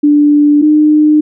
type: tone pair in turn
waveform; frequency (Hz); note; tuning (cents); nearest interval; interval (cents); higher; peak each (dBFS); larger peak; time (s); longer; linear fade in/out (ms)
sine; 293.7 / 303.2; D4 / D#4; 0 / -45; minor second; 55; second; -4; neither; 0.03-0.62 / 0.62-1.21; neither; 10
effects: none